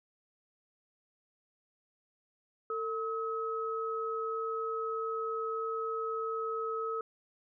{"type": "tone pair together", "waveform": "sine", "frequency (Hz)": [449.6, 1281], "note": ["A4", "E6"], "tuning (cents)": [37, -50], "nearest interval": "octave + tritone", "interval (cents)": 1813, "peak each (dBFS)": [-35, -35], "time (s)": [2.7, 7.01], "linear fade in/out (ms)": 2, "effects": []}